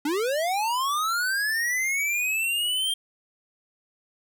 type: linear sweep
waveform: square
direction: up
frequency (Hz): 277.2 to 3200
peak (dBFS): -24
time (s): 0.05-2.94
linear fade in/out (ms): 5
effects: none